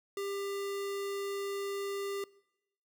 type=tone; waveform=square; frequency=398 Hz; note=G4; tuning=26 cents sharp; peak=-35 dBFS; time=0.17-2.24 s; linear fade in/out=2 ms; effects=noise-tail reverb RT60 0.9 s tail -23 dB re dry